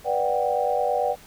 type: chord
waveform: sine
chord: G major seventh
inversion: first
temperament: just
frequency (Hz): 490 / 588 / 735 / 784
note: B4 / D5 / F#5 / G5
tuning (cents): -14 / +2 / -12 / 0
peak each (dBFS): -26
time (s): 0.04-1.16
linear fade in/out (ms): 50
effects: pink hiss -49 dBFS RMS until 1.26 s